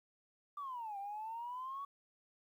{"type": "exponential two-way sweep", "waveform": "sine", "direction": "down then up", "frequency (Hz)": [1189, 784, 1134], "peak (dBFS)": -40, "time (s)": [0.57, 1.85], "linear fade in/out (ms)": 5, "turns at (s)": 0.98, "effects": ["tanh soft clip ceiling -36 dBFS", "12-bit"]}